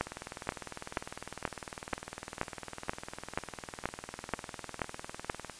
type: two click trains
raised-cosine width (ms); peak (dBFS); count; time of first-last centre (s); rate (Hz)
0.5; -24 / -14; 109 / 12; 0.07-5.497 / 0.01-5.298; 19.9 / 2.08
effects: white hiss -50 dBFS RMS until 5.59 s + resampled to 22050 Hz